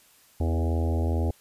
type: harmonic tone with a mistuned harmonic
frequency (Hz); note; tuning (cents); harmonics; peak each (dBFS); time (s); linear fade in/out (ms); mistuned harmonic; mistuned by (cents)
82; E2; -9; 1 / 3 / 4 / 5 / 6 / 7 / 8 / 9 / 10; -23 / -33 / -35 / -37 / -39 / -40 / -41 / -42 / -43; 0.4-1.31; 5; 4; -15
effects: white hiss -58 dBFS RMS until 1.4 s + resampled to 32000 Hz